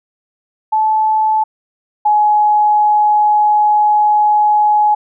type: tone pair in turn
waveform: sine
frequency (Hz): 868 / 841.8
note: A5 / G#5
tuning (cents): -24 / +23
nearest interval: minor second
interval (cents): 53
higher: first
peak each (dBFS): -10 / -8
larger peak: second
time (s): 0.72-1.44 / 2.05-4.95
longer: second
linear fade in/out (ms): 10
effects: none